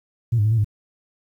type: tone with pitch steps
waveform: sine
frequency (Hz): 117 / 103.9 / 108.5 / 114.4 / 104.4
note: A#2 / G#2 / A2 / A#2 / G#2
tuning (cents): +7 / +1 / -24 / -32 / +10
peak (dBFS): -14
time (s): 0.32-0.645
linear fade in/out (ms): 10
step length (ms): 65
effects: tanh soft clip ceiling -11 dBFS + 9-bit